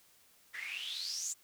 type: noise with band-pass filter sweep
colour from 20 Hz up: white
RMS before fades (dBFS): -40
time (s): 0.53-1.34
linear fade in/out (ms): 20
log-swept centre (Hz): 1800 to 7500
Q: 10
effects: white hiss -65 dBFS RMS until 1.43 s